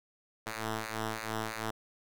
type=ring-modulated tone; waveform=5% pulse; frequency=110.3 Hz; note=A2; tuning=5 cents sharp; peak=-20 dBFS; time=0.46-1.71 s; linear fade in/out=10 ms; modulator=550 Hz; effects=none